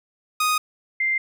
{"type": "tone pair in turn", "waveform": ["sawtooth", "sine"], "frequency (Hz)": [1244, 2092], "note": ["D#6", "C7"], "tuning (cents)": [-1, -1], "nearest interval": "major sixth", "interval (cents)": 900, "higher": "second", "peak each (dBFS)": [-15, -19], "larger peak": "first", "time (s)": [[0.4, 0.58], [1, 1.18]], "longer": "neither", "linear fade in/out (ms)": 5, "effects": []}